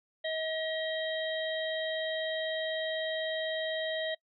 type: harmonic tone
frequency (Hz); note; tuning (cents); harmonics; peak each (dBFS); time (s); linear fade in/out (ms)
636; D#5; +38; 1 / 3 / 5 / 6; -33 / -38 / -40 / -41; 0.24-4.15; 10
effects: noise-tail reverb RT60 0.1 s tail -24 dB re dry